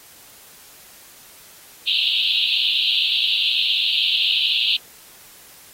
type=band-pass noise; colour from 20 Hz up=pink; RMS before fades=-20 dBFS; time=1.87-4.77 s; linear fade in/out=5 ms; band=2700 to 4100 Hz; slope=96 dB/octave; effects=white hiss -46 dBFS RMS until 5.73 s + AAC 48 kbps